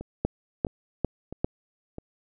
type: two click trains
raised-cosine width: 2 ms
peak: -23 / -10 dBFS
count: 4 / 4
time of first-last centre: 0.01-1.984 / 0.25-1.445 s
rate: 1.52 / 2.51 Hz
effects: none